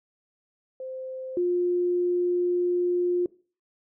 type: tone pair in turn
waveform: sine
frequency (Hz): 520 / 354.5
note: C5 / F4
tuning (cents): -11 / +26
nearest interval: perfect fifth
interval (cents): 663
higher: first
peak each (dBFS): -33 / -21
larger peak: second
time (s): 0.8-1.37 / 1.37-3.26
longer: second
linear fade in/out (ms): 2
effects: noise-tail reverb RT60 0.4 s tail -21 dB re dry